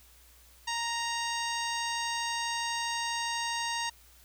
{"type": "harmonic tone", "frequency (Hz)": 932.3, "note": "A#5", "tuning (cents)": 0, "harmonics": [1, 2, 3, 4, 5, 6, 7, 9], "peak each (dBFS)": [-34, -37, -39, -40, -41, -42, -42, -44], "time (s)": [0.67, 3.9], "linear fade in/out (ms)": 10, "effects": ["added 60 Hz sine -59 dBFS peak until 4.24 s", "white hiss -59 dBFS RMS until 4.24 s"]}